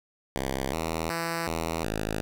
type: tone with pitch steps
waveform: 5% pulse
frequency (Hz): 66.6 / 81.2 / 166.9 / 81.9 / 53.3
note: C2 / E2 / E3 / E2 / G#1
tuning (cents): +31 / -26 / +22 / -11 / +46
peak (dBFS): -17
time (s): 0.36-2.21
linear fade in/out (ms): 0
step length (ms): 370
effects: none